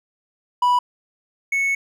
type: tone pair in turn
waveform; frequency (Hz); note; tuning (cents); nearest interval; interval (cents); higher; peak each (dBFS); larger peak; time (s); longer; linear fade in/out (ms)
triangle; 983 / 2207; B5 / C#7; -8 / -8; octave + major second; 1400; second; -12 / -16; first; 0.62-0.79 / 1.52-1.75; second; 5
effects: none